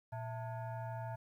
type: tone with frequency modulation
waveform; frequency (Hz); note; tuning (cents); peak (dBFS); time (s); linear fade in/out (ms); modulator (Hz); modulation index
sine; 116.54; A#2; 0; -39; 0.12-1.16; 10; 777; 0.97
effects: 12-bit